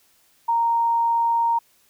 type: tone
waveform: sine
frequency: 929 Hz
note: A#5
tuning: 6 cents flat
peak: -17 dBFS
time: 0.48-1.59 s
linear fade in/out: 10 ms
effects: white hiss -60 dBFS RMS until 1.89 s